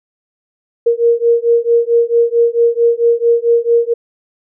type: beating tone pair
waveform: sine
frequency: 466.2 / 470.7 Hz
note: A#4 / A#4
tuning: 0 / +17 cents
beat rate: 4.5 Hz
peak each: -12 dBFS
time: 0.86-3.94 s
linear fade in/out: 10 ms
effects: none